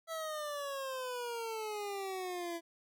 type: exponential sweep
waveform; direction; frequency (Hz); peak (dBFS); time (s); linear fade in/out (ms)
25% pulse; down; 660 to 333.1; -34; 0.07-2.61; 50
effects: none